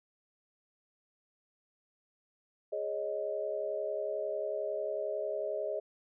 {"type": "chord", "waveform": "sine", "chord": "Ab suspended fourth", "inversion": "none", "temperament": "equal with one note detuned", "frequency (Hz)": [415.3, 551.2, 622.3], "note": ["Ab4", "Db5", "Eb5"], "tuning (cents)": [0, -10, 0], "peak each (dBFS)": [-38, -38, -35], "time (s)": [2.72, 5.8], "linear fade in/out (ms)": 10, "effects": []}